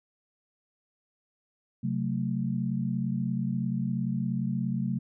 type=chord; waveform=sine; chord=F# diminished; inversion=second; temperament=just; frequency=133.2 / 185 / 222 Hz; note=C3 / F#3 / A3; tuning=+31 / 0 / +16 cents; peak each=-31 dBFS; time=1.83-4.99 s; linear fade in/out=10 ms; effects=none